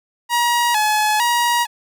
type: tone with vibrato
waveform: sawtooth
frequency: 901 Hz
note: A5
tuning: 41 cents sharp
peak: -11 dBFS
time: 0.29-1.67 s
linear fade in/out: 50 ms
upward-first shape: square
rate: 1.1 Hz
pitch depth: 98 cents each way
effects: none